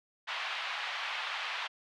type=band-pass noise; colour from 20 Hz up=white; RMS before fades=-37 dBFS; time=0.27-1.68 s; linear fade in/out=20 ms; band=770 to 3300 Hz; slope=24 dB/octave; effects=none